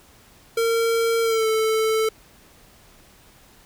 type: tone with pitch glide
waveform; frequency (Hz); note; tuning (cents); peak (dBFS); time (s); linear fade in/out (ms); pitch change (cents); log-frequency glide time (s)
square; 458.3 to 440.1; A#4 to A4; -29 to 0; -19; 0.57-2.09; 5; -71; 1.22-1.47
effects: pink hiss -52 dBFS RMS until 3.65 s